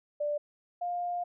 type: tone pair in turn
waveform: sine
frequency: 589 / 705.2 Hz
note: D5 / F5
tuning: +5 / +17 cents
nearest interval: minor third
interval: 312 cents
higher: second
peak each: -28 / -30 dBFS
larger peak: first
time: 0.2-0.38 / 0.81-1.24 s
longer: second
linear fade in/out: 10 ms
effects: none